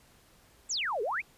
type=exponential two-way sweep; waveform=sine; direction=down then up; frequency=8130 to 392 to 2667 Hz; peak=-29 dBFS; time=0.69-1.22 s; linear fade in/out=20 ms; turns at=1.02 s; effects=pink hiss -61 dBFS RMS until 1.37 s + resampled to 32000 Hz